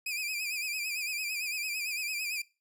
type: tone with vibrato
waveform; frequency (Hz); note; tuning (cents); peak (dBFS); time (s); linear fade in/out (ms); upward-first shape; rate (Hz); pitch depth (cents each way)
sawtooth; 2452; D#7; -26; -29; 0.06-2.42; 5; sine; 8.9; 84
effects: noise-tail reverb RT60 0.3 s tail -22 dB re dry